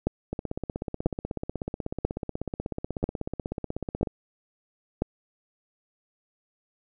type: two click trains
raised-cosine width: 2 ms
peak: -17 / -10 dBFS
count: 62 / 6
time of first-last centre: 0.33-4.072 / 0.07-5.02 s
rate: 16.3 / 1.01 Hz
effects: none

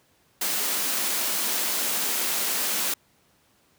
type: high-pass noise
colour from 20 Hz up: white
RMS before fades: -26 dBFS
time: 0.41-2.94 s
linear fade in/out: 5 ms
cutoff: 170 Hz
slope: 96 dB/octave
effects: pink hiss -63 dBFS RMS until 3.78 s + high-pass 80 Hz 12 dB/octave

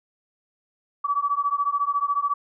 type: beating tone pair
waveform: sine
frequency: 1139 / 1153 Hz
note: C#6 / D6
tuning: +47 / -32 cents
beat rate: 14 Hz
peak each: -24 dBFS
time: 1.04-2.34 s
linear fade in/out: 10 ms
effects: none

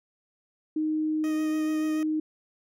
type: tone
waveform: sine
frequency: 310.2 Hz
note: D#4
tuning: 5 cents flat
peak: -24 dBFS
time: 0.76-2.2 s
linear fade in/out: 5 ms
type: tone with vibrato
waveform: 15% pulse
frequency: 622.3 Hz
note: D#5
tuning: in tune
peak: -32 dBFS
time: 1.24-2.03 s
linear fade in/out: 0 ms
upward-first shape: sine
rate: 6.9 Hz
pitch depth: 16 cents each way
effects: none

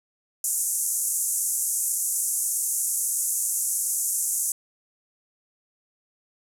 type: band-pass noise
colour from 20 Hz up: white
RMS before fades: -26 dBFS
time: 0.44-4.52 s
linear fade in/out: 2 ms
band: 6500 to 12000 Hz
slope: 48 dB/octave
effects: none

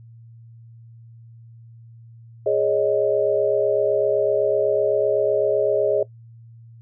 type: chord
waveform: sine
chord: Ab suspended fourth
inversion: none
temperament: equal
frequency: 415.3 / 554.4 / 622.3 Hz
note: Ab4 / Db5 / Eb5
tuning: 0 / 0 / 0 cents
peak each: -21 dBFS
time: 2.46-6.03 s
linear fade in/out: 5 ms
effects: noise-tail reverb RT60 0.1 s tail -19 dB re dry + added 115 Hz sine -42 dBFS peak until 6.81 s

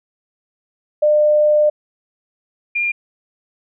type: tone pair in turn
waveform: sine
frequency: 601 / 2404 Hz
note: D5 / D7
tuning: +40 / +40 cents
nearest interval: 2 octaves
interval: 2400 cents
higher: second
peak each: -10 / -16 dBFS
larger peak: first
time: 1.02-1.7 / 2.75-2.92 s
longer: first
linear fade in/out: 10 ms
effects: none

